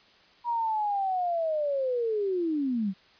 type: linear sweep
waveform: sine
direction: down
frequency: 963 to 181.7 Hz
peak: -25 dBFS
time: 0.44-2.94 s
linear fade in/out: 50 ms
effects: white hiss -58 dBFS RMS until 3.19 s + resampled to 11025 Hz